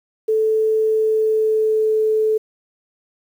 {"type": "tone with pitch glide", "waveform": "sine", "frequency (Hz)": [437.7, 434.9], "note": ["A4", "A4"], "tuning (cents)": [-9, -20], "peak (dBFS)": -14, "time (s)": [0.28, 2.38], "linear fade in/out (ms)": 10, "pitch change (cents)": -11, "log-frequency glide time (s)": [0.8, 1.96], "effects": ["8-bit"]}